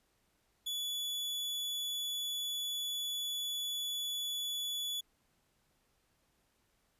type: tone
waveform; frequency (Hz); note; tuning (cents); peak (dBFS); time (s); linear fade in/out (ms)
40% pulse; 3426; A7; -47; -34; 0.66-5.01; 10
effects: pink hiss -75 dBFS RMS until 6.99 s + resampled to 32000 Hz